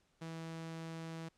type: tone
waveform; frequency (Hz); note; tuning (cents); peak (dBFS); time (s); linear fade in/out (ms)
sawtooth; 163.4; E3; -15; -39; 0.21-1.29; 10
effects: pink hiss -75 dBFS RMS until 1.37 s + low-pass 8000 Hz 12 dB/octave